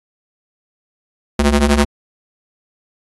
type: ring-modulated tone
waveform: sawtooth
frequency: 143.6 Hz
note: D3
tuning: 39 cents flat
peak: -4 dBFS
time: 1.39-1.85 s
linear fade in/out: 5 ms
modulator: 77.8 Hz
effects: AAC 32 kbps